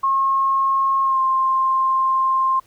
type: tone with pitch glide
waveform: sine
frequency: 1080 to 1055.3 Hz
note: C#6 to C6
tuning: -45 to +14 cents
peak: -15 dBFS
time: 0.03-2.6 s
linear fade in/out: 10 ms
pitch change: -41 cents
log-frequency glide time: 1.03-1.2 s
effects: pink hiss -56 dBFS RMS until 2.66 s

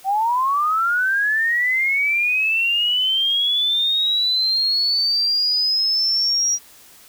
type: linear sweep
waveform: sine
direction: up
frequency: 752 to 5740 Hz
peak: -16 dBFS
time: 0.04-6.59 s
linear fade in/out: 50 ms
effects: white hiss -47 dBFS RMS until 7.08 s

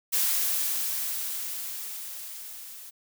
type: noise with level ramp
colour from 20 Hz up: blue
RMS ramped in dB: -24 to -44 dBFS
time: 0.12-2.91 s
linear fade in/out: 20 ms
effects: none

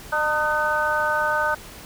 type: harmonic tone with a mistuned harmonic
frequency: 302.4 Hz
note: D#4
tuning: 49 cents flat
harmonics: 2 / 3 / 4 / 5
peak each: -26 / -25 / -26 / -23 dBFS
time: 0.12-1.55 s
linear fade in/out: 10 ms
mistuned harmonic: 4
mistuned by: +44 cents
effects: pink hiss -41 dBFS RMS until 1.85 s

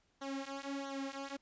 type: tone with flanger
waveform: sawtooth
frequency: 274.9 Hz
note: C#4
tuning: 14 cents flat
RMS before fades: -42 dBFS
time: 0.21-1.37 s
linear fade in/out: 10 ms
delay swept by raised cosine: 0.4 to 4.2 ms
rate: 1.5 Hz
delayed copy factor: -0.95
effects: pink hiss -75 dBFS RMS until 1.41 s + resampled to 16000 Hz

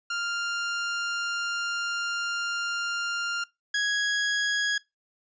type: tone pair in turn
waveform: sawtooth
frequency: 1396.9 / 1661.2 Hz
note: F6 / G#6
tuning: 0 / 0 cents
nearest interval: minor third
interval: 300 cents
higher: second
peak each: -24 / -20 dBFS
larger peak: second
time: 0.1-3.44 / 3.74-4.78 s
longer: first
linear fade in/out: 5 ms
effects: noise-tail reverb RT60 0.2 s tail -22 dB re dry + resampled to 16000 Hz

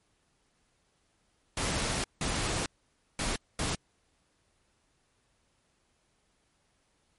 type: noise bursts at uneven times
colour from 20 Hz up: pink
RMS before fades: -31 dBFS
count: 4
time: 1.57-2.04 / 2.21-2.66 / 3.19-3.36 / 3.59-3.75 s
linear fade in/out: 2 ms
effects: pink hiss -72 dBFS RMS until 7.18 s + MP3 48 kbps

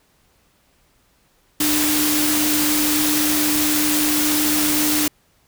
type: tone in noise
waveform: sine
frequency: 301.2 Hz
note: D4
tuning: 44 cents sharp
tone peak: -20 dBFS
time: 1.6-5.08 s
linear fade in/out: 5 ms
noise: white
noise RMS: -20 dBFS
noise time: 1.6-5.08 s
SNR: -3 dB
effects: pink hiss -60 dBFS RMS until 5.47 s

